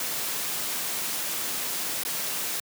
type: noise with dropouts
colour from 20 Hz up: white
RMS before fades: -30 dBFS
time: 0-2.6 s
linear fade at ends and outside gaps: 2 ms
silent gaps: 2.035-2.05 s
effects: high-pass 150 Hz 12 dB/octave